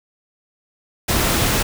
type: noise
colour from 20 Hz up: pink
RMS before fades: -18 dBFS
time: 1.08-1.63 s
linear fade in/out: 10 ms
effects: none